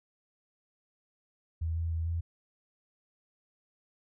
sine tone with pitch steps, 81.6 / 82.9 / 81.8 / 83.9 Hz, E2 / E2 / E2 / E2, -17 / +10 / -13 / +31 cents, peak -29 dBFS, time 1.61-2.21 s, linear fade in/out 10 ms, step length 150 ms, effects none

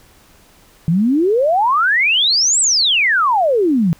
sine exponential two-way sweep, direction up then down, 155.56 to 8170 to 155.56 Hz, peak -11 dBFS, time 0.88-3.93 s, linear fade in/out 0 ms, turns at 2.6 s, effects pink hiss -49 dBFS RMS until 3.99 s

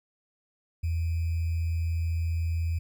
sine tone with sample-and-hold, 82.9 Hz, E2, 10 cents sharp, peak -25 dBFS, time 0.83-2.79 s, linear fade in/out 10 ms, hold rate 2450 Hz, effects none

